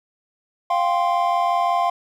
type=chord; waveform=triangle; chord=F suspended second; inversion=none; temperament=equal; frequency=698.5 / 784 / 1046.5 Hz; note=F5 / G5 / C6; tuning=0 / 0 / 0 cents; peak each=-18 / -22 / -20 dBFS; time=0.7-1.9 s; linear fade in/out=5 ms; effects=none